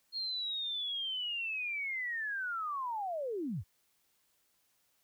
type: linear sweep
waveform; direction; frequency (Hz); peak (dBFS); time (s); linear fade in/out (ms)
sine; down; 4278 to 65.41; -34; 0.12-3.64; 50
effects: white hiss -74 dBFS RMS until 5.03 s